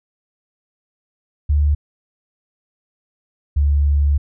sine tone pair in turn, 73.42 / 71.95 Hz, D2 / D2, 0 / -35 cents, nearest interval unison, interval 35 cents, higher first, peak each -12 / -12 dBFS, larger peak neither, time 1.49-1.75 / 3.56-4.18 s, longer second, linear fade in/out 10 ms, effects none

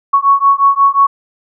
sine beating tone pair, 1108 / 1113.6 Hz, C#6 / C#6, -1 / +8 cents, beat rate 5.6 Hz, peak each -10 dBFS, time 0.13-1.07 s, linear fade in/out 10 ms, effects none

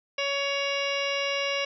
harmonic tone, 560 Hz, C#5, 18 cents sharp, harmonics 1 / 2 / 3 / 4 / 5 / 6 / 7 / 9 / 10, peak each -30 / -36 / -39 / -32 / -31 / -41 / -40 / -41 / -40 dBFS, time 0.18-1.65 s, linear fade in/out 5 ms, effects none

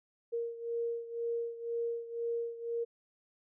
sine beating tone pair, 466.2 / 468.2 Hz, A#4 / A#4, 0 / +8 cents, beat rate 2 Hz, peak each -35 / -39 dBFS, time 0.32-2.85 s, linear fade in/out 20 ms, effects none

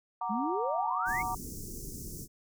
sine chord, Gb augmented, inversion none, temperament equal, 740 / 932.3 / 1174.7 Hz, Gb5 / Bb5 / D6, 0 / 0 / 0 cents, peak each -36 / -34 / -37 dBFS, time 0.21-1.35 s, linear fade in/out 5 ms
sine exponential sweep, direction up, 196 to 2293 Hz, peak -31 dBFS, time 0.29-1.23 s, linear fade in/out 20 ms
pink band-stop noise, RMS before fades -41 dBFS, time 1.05-2.28 s, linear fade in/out 50 ms, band 420 to 5500 Hz, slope 48 dB/octave
effects none

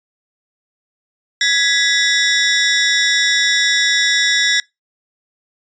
20% pulse ring-modulated tone, 1824 Hz, A#6, 38 cents flat, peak -4 dBFS, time 1.41-4.6 s, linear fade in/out 2 ms, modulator 153 Hz, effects noise-tail reverb RT60 0.2 s tail -24 dB re dry + resampled to 16000 Hz

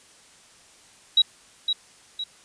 sine tone with echo, 3868 Hz, B7, 37 cents flat, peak -13 dBFS, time 1.17-1.22 s, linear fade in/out 5 ms, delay 510 ms, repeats 2, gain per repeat -7 dB, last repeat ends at 2.24 s, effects white hiss -53 dBFS RMS until 2.44 s + resampled to 22050 Hz

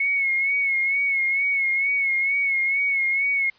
sine tone with vibrato, 2192 Hz, C#7, 20 cents flat, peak -19 dBFS, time 0-3.5 s, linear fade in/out 5 ms, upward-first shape sine, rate 2.2 Hz, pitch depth 47 cents each way, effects white hiss -56 dBFS RMS until 3.58 s + resampled to 11025 Hz

